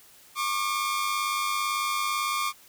sawtooth tone pair together, 1095.1 / 1193 Hz, C#6 / D6, -21 / +27 cents, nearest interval minor second, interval 148 cents, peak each -26 / -24 dBFS, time 0.35-2.53 s, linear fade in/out 50 ms, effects white hiss -54 dBFS RMS until 2.68 s

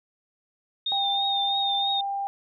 sine tone with vibrato, 3664 Hz, A#7, 31 cents flat, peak -24 dBFS, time 0.86-2.01 s, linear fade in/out 5 ms, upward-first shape triangle, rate 3.1 Hz, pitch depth 49 cents each way
sine tone, 795 Hz, G5, 24 cents sharp, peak -26 dBFS, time 0.92-2.27 s, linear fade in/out 0 ms
effects none

